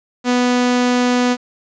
sawtooth tone, 246.9 Hz, B3, in tune, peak -9 dBFS, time 0.24-1.37 s, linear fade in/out 50 ms, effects resampled to 16000 Hz + 7-bit

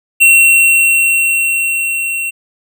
square tone with level ramp, 2726 Hz, F7, 43 cents flat, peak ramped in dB -4 to -17 dBFS, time 0.2-2.31 s, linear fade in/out 20 ms, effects none

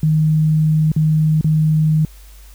sine tone with dropouts, 155.56 Hz, D#3, in tune, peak -11 dBFS, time 0.03-2.05 s, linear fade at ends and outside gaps 2 ms, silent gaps 0.918-0.963 / 1.411-1.444 s, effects added 50 Hz sine -38 dBFS peak until 2.54 s + white hiss -48 dBFS RMS until 2.54 s

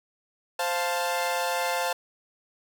sawtooth chord, F major, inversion second, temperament equal, 523.3 / 698.5 / 880 Hz, C5 / F5 / A5, 0 / 0 / 0 cents, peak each -26 dBFS, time 0.59-1.93 s, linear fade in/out 5 ms, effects none

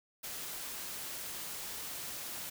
white noise, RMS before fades -42 dBFS, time 0.23-2.5 s, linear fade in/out 10 ms, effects none

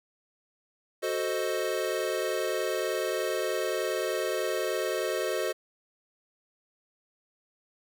square chord, F# diminished seventh, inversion none, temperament equal, 370 / 440 / 523.3 / 622.3 Hz, F#4 / A4 / C5 / Eb5, 0 / 0 / 0 / 0 cents, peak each -34 dBFS, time 1.02-5.53 s, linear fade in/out 20 ms, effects none

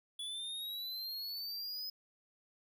square exponential sweep, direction up, 3409 to 5080 Hz, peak -40 dBFS, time 0.19-1.9 s, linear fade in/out 5 ms, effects none

